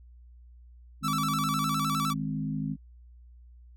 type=chord; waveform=sine; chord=Ab major; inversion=second; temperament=equal; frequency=155.56 / 207.7 / 261.6 Hz; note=Eb3 / Ab3 / C4; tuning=0 / 0 / 0 cents; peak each=-32 / -34 / -34 dBFS; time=1.01-2.77 s; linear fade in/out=50 ms
type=tone with vibrato; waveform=45% pulse; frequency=1234 Hz; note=D#6; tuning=15 cents flat; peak=-28 dBFS; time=1.03-2.14 s; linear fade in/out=20 ms; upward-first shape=square; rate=9.8 Hz; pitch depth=120 cents each way
effects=added 60 Hz sine -49 dBFS peak until 3.76 s